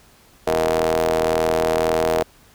sawtooth ring-modulated tone, 81.9 Hz, E2, 11 cents flat, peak -10 dBFS, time 0.47-2.23 s, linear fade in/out 5 ms, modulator 551 Hz, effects pink hiss -52 dBFS RMS until 2.54 s

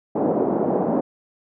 pink band-pass noise, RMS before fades -21 dBFS, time 0.15-1.01 s, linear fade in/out 10 ms, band 200 to 750 Hz, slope 24 dB/octave, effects none

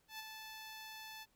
10% pulse tone with ADSR envelope, 874 Hz, A5, 12 cents flat, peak -35 dBFS, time 0.08-1.26 s, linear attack 110 ms, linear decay 26 ms, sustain -5 dB, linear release 37 ms, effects pink hiss -75 dBFS RMS until 1.35 s

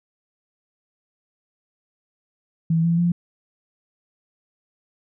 sine tone with pitch steps, 163.8 / 168.41 / 173.14 Hz, E3 / E3 / F3, -11 / +37 / -15 cents, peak -16 dBFS, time 2.7-3.12 s, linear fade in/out 5 ms, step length 140 ms, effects none

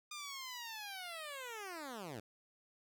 10% pulse linear sweep, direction down, 1221 to 97.1 Hz, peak -36 dBFS, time 0.11-2.2 s, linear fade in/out 5 ms, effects none

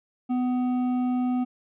triangle tone with hard clipping, 250 Hz, B3, 21 cents sharp, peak -24 dBFS, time 0.29-1.45 s, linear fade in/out 20 ms, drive 11 dB, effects resampled to 8000 Hz

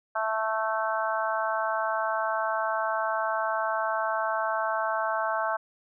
harmonic tone, 220 Hz, A3, in tune, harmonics 3 / 4 / 5 / 6 / 7, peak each -30 / -31 / -32 / -33 / -33 dBFS, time 0.15-5.57 s, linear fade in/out 10 ms, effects none

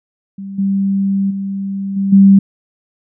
sine tone with level steps, 196 Hz, G3, in tune, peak -24 / -12 / -18 / -13 / -3 dBFS, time 0.38-2.39 s, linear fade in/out 5 ms, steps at 0.58 / 1.3 / 1.96 / 2.12 s, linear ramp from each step 10 ms, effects none

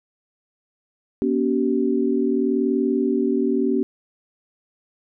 sine tone cluster, 240.8 / 281.6 / 382.2 Hz, B3 / C#4 / G4, -44 / +27 / -44 cents, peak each -22 dBFS, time 1.22-3.83 s, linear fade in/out 0 ms, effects none

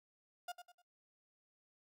35% pulse tone with echo, 710 Hz, F5, 28 cents sharp, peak -40 dBFS, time 0.48-0.52 s, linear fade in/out 5 ms, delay 100 ms, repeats 3, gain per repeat -9 dB, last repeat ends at 0.82 s, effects noise-tail reverb RT60 0.1 s tail -21 dB re dry

